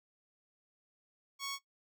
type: tone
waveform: 10% pulse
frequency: 1108.7 Hz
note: C#6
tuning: in tune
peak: -29 dBFS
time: 1.39-1.59 s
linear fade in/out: 50 ms
effects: noise-tail reverb RT60 0.1 s tail -17 dB re dry